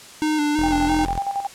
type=tone with vibrato; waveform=square; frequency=301.4 Hz; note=D4; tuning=45 cents sharp; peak=-19 dBFS; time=0.22-1.05 s; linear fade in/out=0 ms; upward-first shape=square; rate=3 Hz; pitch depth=33 cents each way
type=tone; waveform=sawtooth; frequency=42.71 Hz; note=F1; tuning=38 cents flat; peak=-22 dBFS; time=0.58-1.19 s; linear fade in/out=10 ms
type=tone with tremolo; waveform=sine; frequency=796 Hz; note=G5; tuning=26 cents sharp; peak=-20 dBFS; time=0.63-1.47 s; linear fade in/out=5 ms; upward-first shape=square; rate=11 Hz; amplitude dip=65%
effects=white hiss -42 dBFS RMS until 1.54 s + low-pass 9000 Hz 12 dB/octave

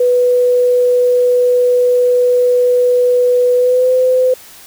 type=tone with pitch glide; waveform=sine; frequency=493.9 to 509.8 Hz; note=B4 to C5; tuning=0 to -45 cents; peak=-8 dBFS; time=0-4.34 s; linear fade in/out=5 ms; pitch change=+55 cents; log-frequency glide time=3.56-3.92 s; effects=white hiss -38 dBFS RMS until 4.66 s

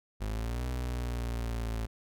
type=exponential two-way sweep; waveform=35% pulse; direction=up then down; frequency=51 to 62.6 to 55.4 Hz; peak=-30 dBFS; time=0.2-1.87 s; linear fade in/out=20 ms; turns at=0.67 s; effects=none

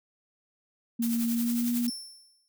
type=tone with pitch glide; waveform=sine; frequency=232.9 to 239.7 Hz; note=A#3 to A#3; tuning=-1 to +48 cents; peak=-25 dBFS; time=0.99-1.9 s; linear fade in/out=10 ms; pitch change=+49 cents; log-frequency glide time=1.26-1.73 s
type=noise with tremolo; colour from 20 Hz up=blue; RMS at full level=-34 dBFS; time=1.02-1.87 s; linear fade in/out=5 ms; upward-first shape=triangle; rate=11 Hz; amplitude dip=65%
type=tone with exponential decay; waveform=sawtooth; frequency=5380 Hz; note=E8; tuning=34 cents sharp; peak=-29 dBFS; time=1.88-2.48 s; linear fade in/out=0 ms; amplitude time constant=130 ms
effects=none

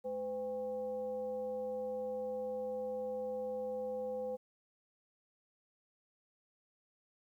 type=tone with frequency modulation; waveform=sine; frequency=509 Hz; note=C5; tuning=48 cents flat; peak=-36 dBFS; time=0.04-4.37 s; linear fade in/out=20 ms; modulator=295 Hz; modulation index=0.47; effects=12-bit

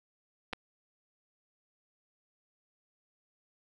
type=clicks; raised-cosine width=0.3 ms; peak=-24 / -19 dBFS; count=2; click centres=0.529 / 0.533 s; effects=none

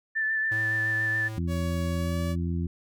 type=tone with vibrato; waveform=sine; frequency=1761 Hz; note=A6; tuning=1 cent sharp; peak=-24 dBFS; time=0.15-1.29 s; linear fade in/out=20 ms; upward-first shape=sine; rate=7.1 Hz; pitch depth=20 cents each way
type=tone; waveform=square; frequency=109.8 Hz; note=A2; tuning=3 cents flat; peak=-34 dBFS; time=0.51-1.39 s; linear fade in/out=10 ms
type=harmonic tone; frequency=85.5 Hz; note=F2; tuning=36 cents flat; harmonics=1 / 2 / 3 / 4; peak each=-28 / -30 / -36 / -39 dBFS; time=1.37-2.67 s; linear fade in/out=5 ms
type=tone with pitch glide; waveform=sawtooth; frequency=562 to 573.1 Hz; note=C#5 to D5; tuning=+24 to -42 cents; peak=-31 dBFS; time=1.47-2.36 s; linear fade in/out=50 ms; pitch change=+34 cents; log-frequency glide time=1.96-2.2 s
effects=none

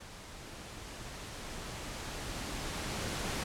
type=noise with level ramp; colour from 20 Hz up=pink; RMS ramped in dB=-49 to -35 dBFS; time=0-3.44 s; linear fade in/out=10 ms; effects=low-pass 9000 Hz 12 dB/octave

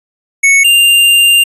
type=tone pair in turn; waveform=square; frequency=2212 / 2793 Hz; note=C#7 / F7; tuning=-4 / -1 cents; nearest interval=major third; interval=403 cents; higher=second; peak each=-5 dBFS; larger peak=neither; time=0.43-0.64 / 0.64-1.44 s; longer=second; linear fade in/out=10 ms; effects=resampled to 32000 Hz

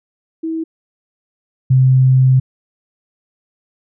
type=tone pair in turn; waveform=sine; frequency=323.5 / 130.25 Hz; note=E4 / C3; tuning=-32 / -7 cents; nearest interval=octave + major third; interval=1575 cents; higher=first; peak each=-18 / -7 dBFS; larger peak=second; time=0.43-0.64 / 1.7-2.4 s; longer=second; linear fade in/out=10 ms; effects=none

